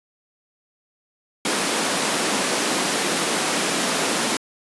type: high-pass noise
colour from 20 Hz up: pink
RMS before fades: -22 dBFS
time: 1.45-4.37 s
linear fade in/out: 2 ms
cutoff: 210 Hz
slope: 24 dB/octave
effects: resampled to 24000 Hz